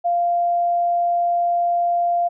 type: tone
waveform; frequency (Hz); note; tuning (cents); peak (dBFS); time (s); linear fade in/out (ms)
sine; 695; F5; -9; -16; 0.04-2.29; 20
effects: none